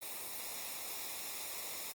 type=noise with comb filter; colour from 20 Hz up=white; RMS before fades=-43 dBFS; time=0.01-1.93 s; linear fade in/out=20 ms; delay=0.65 ms; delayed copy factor=-0.6; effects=Opus 32 kbps